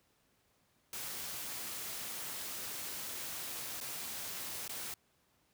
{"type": "noise with dropouts", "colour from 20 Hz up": "white", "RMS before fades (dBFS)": -42, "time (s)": [0.93, 4.94], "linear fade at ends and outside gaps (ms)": 2, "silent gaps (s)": [[3.803, 3.811], [4.679, 4.693]], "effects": ["pink hiss -73 dBFS RMS until 5.53 s", "high-pass 60 Hz 12 dB/octave"]}